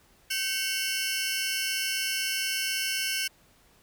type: tone cluster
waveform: sawtooth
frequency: 1546 / 2192 / 2733 / 2976 / 5300 Hz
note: G6 / C#7 / F7 / F#7 / E8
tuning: -24 / -20 / -38 / +9 / +9 cents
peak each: -31 dBFS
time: 0.3-3.28 s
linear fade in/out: 10 ms
effects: pink hiss -61 dBFS RMS until 3.82 s